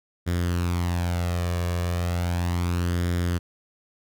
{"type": "tone with flanger", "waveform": "sawtooth", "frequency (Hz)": 87.4, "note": "F2", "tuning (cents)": 2, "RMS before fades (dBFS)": -25, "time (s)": [0.26, 3.39], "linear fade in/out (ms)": 20, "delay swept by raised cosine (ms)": [0.57, 1.77], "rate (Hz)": 0.35, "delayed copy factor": 0.55, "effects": []}